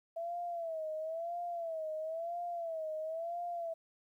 sine tone with vibrato, 660 Hz, E5, 2 cents sharp, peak -36 dBFS, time 0.16-3.74 s, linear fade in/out 10 ms, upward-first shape sine, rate 0.99 Hz, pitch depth 100 cents each way, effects 12-bit

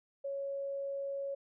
sine tone, 554.4 Hz, C#5, in tune, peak -35 dBFS, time 0.24-1.35 s, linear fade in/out 10 ms, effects none

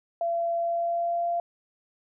sine tone with pitch glide, 679 to 688.9 Hz, F5 to F5, -49 to -24 cents, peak -24 dBFS, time 0.21-1.4 s, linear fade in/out 2 ms, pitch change +25 cents, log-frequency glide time 0.55-1.29 s, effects none

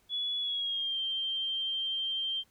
sine tone with pitch glide, 3400 to 3154 Hz, G#7 to G7, +40 to +10 cents, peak -30 dBFS, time 0.09-2.44 s, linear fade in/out 50 ms, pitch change -130 cents, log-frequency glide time 0.4-0.99 s, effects pink hiss -68 dBFS RMS until 2.5 s

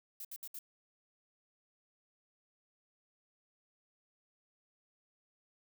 violet noise bursts, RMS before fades -45 dBFS, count 4, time 0.2-0.59 s, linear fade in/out 2 ms, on 48 ms, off 66 ms, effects none

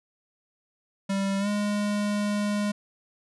square tone with pitch glide, 196 to 206.5 Hz, G3 to G#3, 0 to -10 cents, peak -25 dBFS, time 1.09-2.72 s, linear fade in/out 10 ms, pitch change +90 cents, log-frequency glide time 1.39-1.48 s, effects resampled to 24000 Hz

